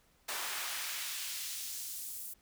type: noise with high-pass filter sweep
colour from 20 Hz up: pink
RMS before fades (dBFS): -40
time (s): 0.28-2.34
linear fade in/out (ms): 10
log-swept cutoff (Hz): 800 to 11000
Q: 0.76
effects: pink hiss -69 dBFS RMS until 2.41 s